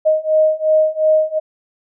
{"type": "beating tone pair", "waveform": "sine", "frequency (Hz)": [622.3, 625.1], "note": ["D#5", "D#5"], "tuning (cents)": [0, 8], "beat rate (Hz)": 2.8, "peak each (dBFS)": [-15, -14], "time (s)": [0.05, 1.4], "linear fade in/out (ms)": 20, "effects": []}